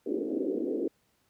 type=band-pass noise; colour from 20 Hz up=white; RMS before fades=-31 dBFS; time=0.06-0.88 s; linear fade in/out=5 ms; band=250 to 460 Hz; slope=48 dB/octave; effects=pink hiss -71 dBFS RMS until 1.29 s + high-pass 60 Hz 12 dB/octave